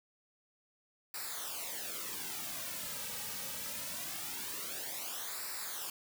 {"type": "noise with flanger", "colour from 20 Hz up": "white", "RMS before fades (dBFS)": -41, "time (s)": [1.14, 5.9], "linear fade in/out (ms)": 2, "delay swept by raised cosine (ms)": [0.31, 2.91], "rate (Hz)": 0.23, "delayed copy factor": -0.75, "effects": []}